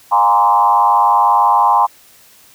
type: tone with frequency modulation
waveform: sine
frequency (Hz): 929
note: A#5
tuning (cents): -6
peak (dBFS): -8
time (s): 0.11-1.87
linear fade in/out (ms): 20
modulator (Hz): 106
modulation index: 1.6
effects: white hiss -46 dBFS RMS until 2.54 s